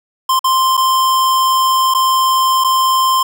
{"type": "tone with dropouts", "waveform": "square", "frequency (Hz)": 1046.5, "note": "C6", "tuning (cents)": 0, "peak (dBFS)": -11, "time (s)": [0.29, 3.23], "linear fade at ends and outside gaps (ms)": 5, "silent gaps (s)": [[0.393, 0.442], [0.77, 0.775], [1.94, 1.947], [2.64, 2.644]], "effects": []}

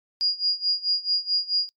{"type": "tone with tremolo", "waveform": "sine", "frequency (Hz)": 4856, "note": "D#8", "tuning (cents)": -43, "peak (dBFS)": -18, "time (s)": [0.21, 1.69], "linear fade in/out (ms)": 0, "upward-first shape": "sine", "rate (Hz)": 4.6, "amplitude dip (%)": 90, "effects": ["noise-tail reverb RT60 0.1 s tail -24 dB re dry", "MP3 96 kbps"]}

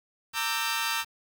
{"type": "chord", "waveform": "15% pulse", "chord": "E half-diminished seventh", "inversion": "second", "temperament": "equal with one note detuned", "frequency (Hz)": [916.8, 1174.7, 1318.5, 1568], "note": ["Bb5", "D6", "E6", "G6"], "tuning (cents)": [-29, 0, 0, 0], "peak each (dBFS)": [-25, -28, -26, -27], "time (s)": [0.33, 1.05], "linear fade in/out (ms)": 50, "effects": ["8-bit"]}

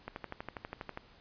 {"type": "click train", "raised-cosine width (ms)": 0.5, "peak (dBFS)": -24, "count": 12, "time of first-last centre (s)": [0.08, 0.974], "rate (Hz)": 12.3, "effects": ["pink hiss -60 dBFS RMS until 1.2 s", "resampled to 11025 Hz"]}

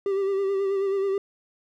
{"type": "tone with vibrato", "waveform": "triangle", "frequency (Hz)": 392, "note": "G4", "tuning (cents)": 0, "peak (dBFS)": -20, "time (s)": [0.06, 1.18], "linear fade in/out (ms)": 2, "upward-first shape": "sine", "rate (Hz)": 9.3, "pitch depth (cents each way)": 35, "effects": []}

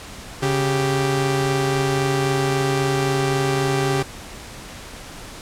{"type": "tone pair together", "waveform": "sawtooth", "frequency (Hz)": [138.59, 392], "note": ["C#3", "G4"], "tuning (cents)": [0, 0], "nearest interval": "octave + tritone", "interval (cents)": 1800, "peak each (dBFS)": -17, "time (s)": [0.42, 4.03], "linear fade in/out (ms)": 10, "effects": ["pink hiss -37 dBFS RMS until 5.41 s", "low-pass 10000 Hz 12 dB/octave"]}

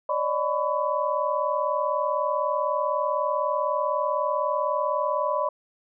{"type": "tone cluster", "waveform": "sine", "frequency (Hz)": [566, 606, 1002, 1126], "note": ["C#5", "D#5", "B5", "C#6"], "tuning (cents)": [36, -46, 25, 27], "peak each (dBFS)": [-29, -27, -26, -32], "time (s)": [0.09, 5.49], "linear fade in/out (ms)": 5, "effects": []}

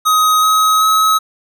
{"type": "tone with pitch steps", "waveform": "square", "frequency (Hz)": [1259, 1270, 1281], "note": ["D#6", "D#6", "E6"], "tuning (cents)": [20, 35, -50], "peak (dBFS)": -10, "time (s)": [0.05, 1.19], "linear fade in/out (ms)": 20, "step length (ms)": 380, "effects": []}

